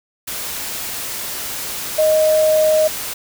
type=tone in noise; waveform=sine; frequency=622.3 Hz; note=D#5; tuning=in tune; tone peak=-11 dBFS; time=1.98-2.88 s; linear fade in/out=10 ms; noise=white; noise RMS=-26 dBFS; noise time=0.27-3.14 s; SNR=+12 dB; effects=none